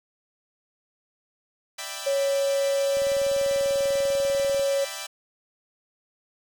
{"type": "chord", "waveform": "5% pulse", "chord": "E minor seventh", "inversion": "third", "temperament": "equal with one note detuned", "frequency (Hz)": [589.7, 659.3, 784, 987.8], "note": ["D5", "E5", "G5", "B5"], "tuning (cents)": [7, 0, 0, 0], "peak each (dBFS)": [-27, -27, -26, -28], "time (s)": [1.78, 5.07], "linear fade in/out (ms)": 10}
{"type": "tone", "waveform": "sine", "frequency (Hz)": 554.4, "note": "C#5", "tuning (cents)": 0, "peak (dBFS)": -21, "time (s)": [2.06, 4.85], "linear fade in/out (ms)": 10}
{"type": "click train", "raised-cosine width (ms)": 3, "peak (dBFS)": -31, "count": 34, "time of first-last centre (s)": [2.97, 4.596], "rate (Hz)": 20.3}
{"effects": []}